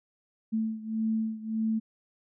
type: beating tone pair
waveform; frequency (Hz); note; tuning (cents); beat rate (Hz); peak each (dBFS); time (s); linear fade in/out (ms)
sine; 220.5 / 222.2; A3 / A3; +4 / +17; 1.7; -29 / -32; 0.52-1.8; 20
effects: none